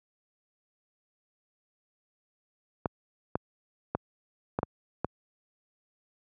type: clicks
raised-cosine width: 1 ms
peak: -13 dBFS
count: 6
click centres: 2.858 / 3.355 / 3.95 / 4.589 / 4.631 / 5.046 s
effects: high-pass 80 Hz 12 dB/octave